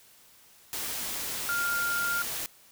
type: tone in noise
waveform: sine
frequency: 1401 Hz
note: F6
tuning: 5 cents sharp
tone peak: -27 dBFS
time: 1.49-2.22 s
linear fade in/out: 0 ms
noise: white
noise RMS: -34 dBFS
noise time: 0.73-2.46 s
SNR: +4 dB
effects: white hiss -57 dBFS RMS until 2.71 s